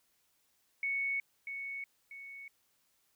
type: tone with echo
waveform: sine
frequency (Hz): 2217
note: C#7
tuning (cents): 0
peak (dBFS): -31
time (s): 0.83-1.2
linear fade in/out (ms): 2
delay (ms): 640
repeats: 2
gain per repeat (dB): -7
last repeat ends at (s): 2.48
effects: white hiss -74 dBFS RMS until 3.15 s